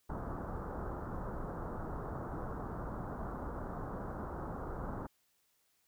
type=low-pass noise; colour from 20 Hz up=pink; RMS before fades=-41 dBFS; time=0.09-5.07 s; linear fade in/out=10 ms; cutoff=1400 Hz; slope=48 dB/octave; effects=white hiss -75 dBFS RMS until 5.87 s